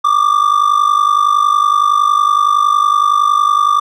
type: ring-modulated tone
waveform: triangle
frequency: 1180 Hz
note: D6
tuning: 8 cents sharp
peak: -4 dBFS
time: 0.04-3.8 s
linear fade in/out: 10 ms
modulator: 25.4 Hz
effects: none